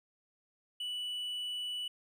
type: tone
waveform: triangle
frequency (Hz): 2960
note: F#7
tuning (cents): 0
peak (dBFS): -34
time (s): 0.8-1.88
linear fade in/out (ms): 5
effects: none